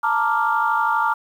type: chord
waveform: sine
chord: Bb major seventh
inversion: third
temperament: equal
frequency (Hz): 880 / 932.3 / 1174.7 / 1396.9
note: A5 / Bb5 / D6 / F6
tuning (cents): 0 / 0 / 0 / 0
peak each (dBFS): -22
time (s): 0.03-1.14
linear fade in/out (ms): 10
effects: tanh soft clip ceiling -7 dBFS + 8-bit